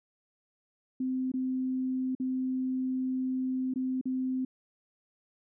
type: tone with dropouts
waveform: sine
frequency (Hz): 258.5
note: C4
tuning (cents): -21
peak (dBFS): -28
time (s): 1-4.45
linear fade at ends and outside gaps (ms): 5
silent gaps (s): 1.318-1.338 / 2.151-2.199 / 3.739-3.758 / 4.013-4.055
effects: none